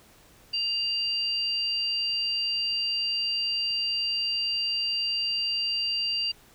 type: tone pair together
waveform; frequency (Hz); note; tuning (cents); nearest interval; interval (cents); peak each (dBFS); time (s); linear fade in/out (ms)
sine; 2800 / 4709; F7 / D8; +4 / +4; major sixth; 900; -29 / -27; 0.53-6.32; 10
effects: pink hiss -56 dBFS RMS until 6.54 s